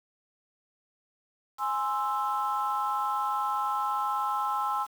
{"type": "chord", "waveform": "sine", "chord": "Ab augmented", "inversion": "none", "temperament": "equal", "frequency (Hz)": [830.6, 1046.5, 1318.5], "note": ["Ab5", "C6", "E6"], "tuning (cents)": [0, 0, 0], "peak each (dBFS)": -30, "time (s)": [1.58, 4.87], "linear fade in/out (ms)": 50, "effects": ["tanh soft clip ceiling -19 dBFS", "8-bit"]}